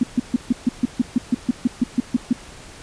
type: tone bursts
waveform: sine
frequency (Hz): 244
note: B3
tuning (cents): -21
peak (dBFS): -12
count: 15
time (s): 0.01-2.33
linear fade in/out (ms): 5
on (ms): 24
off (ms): 140
effects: pink hiss -41 dBFS RMS until 2.82 s + resampled to 22050 Hz